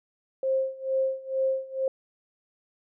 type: tone with tremolo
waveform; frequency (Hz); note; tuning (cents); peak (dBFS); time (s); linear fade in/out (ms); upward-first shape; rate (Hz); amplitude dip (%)
sine; 530; C5; +22; -21; 0.43-1.88; 2; sine; 2.2; 90
effects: none